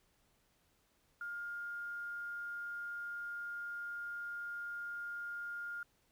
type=tone with quantisation; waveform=sine; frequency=1412 Hz; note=F6; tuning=19 cents sharp; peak=-40 dBFS; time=1.21-5.83 s; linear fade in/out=2 ms; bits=11; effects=pink hiss -74 dBFS RMS until 6.11 s